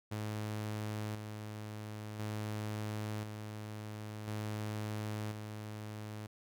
sawtooth tone with tremolo, 106.6 Hz, G#2, 46 cents sharp, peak -33 dBFS, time 0.11-6.27 s, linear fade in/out 10 ms, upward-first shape square, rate 0.48 Hz, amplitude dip 45%, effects none

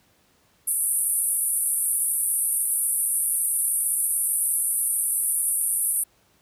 pink band-pass noise, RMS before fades -24 dBFS, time 0.67-6.04 s, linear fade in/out 10 ms, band 9000 to 12000 Hz, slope 96 dB/octave, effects pink hiss -62 dBFS RMS until 6.41 s + high-pass 60 Hz 12 dB/octave

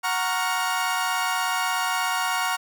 30% pulse chord, Gb major seventh, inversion none, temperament equal with one note detuned, 740 / 932.3 / 1108.7 / 1403.4 Hz, Gb5 / Bb5 / Db6 / F6, 0 / 0 / 0 / +8 cents, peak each -26 dBFS, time 0.03-2.57 s, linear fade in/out 20 ms, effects none

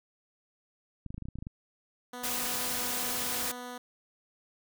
clicks, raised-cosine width 5 ms, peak -27 dBFS, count 11, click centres 1.063 / 1.105 / 1.144 / 1.18 / 1.223 / 1.255 / 1.286 / 1.356 / 1.387 / 1.425 / 1.469 s
10% pulse tone, 246.9 Hz, B3, in tune, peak -31 dBFS, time 2.13-3.78 s, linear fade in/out 5 ms
white noise, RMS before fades -33 dBFS, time 2.23-3.52 s, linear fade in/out 10 ms
effects none

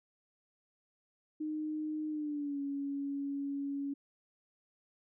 sine tone with pitch glide, 307.4 to 280.3 Hz, D#4 to C#4, -21 to +19 cents, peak -34 dBFS, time 1.4-3.94 s, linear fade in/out 10 ms, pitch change -160 cents, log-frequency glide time 2.09-2.6 s, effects none

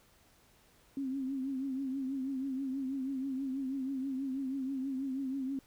sine tone with vibrato, 267.5 Hz, C4, 38 cents sharp, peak -33 dBFS, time 0.97-5.59 s, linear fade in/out 2 ms, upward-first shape triangle, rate 6.2 Hz, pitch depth 80 cents each way, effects pink hiss -65 dBFS RMS until 5.66 s

